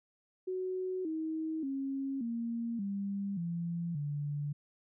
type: tone with pitch steps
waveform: sine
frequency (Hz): 371.2 / 317.6 / 271.7 / 232.5 / 198.92 / 170.2 / 145.62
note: F#4 / D#4 / C#4 / A#3 / G3 / F3 / D3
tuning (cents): +6 / +36 / -35 / -4 / +26 / -44 / -14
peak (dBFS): -33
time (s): 0.47-4.53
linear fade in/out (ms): 10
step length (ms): 580
effects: none